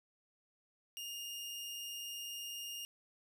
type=tone; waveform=sawtooth; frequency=2832 Hz; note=F7; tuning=23 cents sharp; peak=-39 dBFS; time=0.97-2.85 s; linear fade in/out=0 ms; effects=none